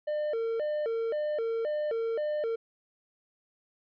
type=tone with vibrato; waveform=triangle; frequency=523.3 Hz; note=C5; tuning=in tune; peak=-26 dBFS; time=0.07-2.56 s; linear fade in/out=10 ms; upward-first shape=square; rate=1.9 Hz; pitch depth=240 cents each way; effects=resampled to 11025 Hz